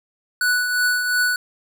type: tone with tremolo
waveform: square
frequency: 1480 Hz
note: F#6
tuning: in tune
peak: -16 dBFS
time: 0.41-1.36 s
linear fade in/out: 2 ms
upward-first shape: triangle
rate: 2.8 Hz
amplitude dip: 50%
effects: none